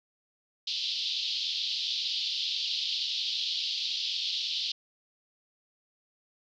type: band-pass noise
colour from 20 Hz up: pink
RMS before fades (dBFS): -32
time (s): 0.67-4.72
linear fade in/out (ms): 5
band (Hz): 3100 to 4800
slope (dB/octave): 48
effects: none